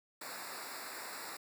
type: noise with comb filter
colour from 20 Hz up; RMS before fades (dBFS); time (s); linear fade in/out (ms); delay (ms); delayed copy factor
pink; -45; 0.21-1.37; 5; 0.32; -1
effects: high-pass 200 Hz 12 dB/octave